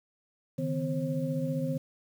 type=tone cluster; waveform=sine; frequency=143 / 158.1 / 254 / 535 Hz; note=D3 / D#3 / B3 / C5; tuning=-46 / +28 / +49 / +38 cents; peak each=-36 / -32 / -33 / -35 dBFS; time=0.58-1.78 s; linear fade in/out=10 ms; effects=9-bit